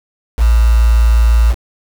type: tone with quantisation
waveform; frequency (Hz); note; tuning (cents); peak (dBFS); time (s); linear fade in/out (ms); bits
sine; 57; A#1; -38; -6; 0.37-1.55; 50; 4
effects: none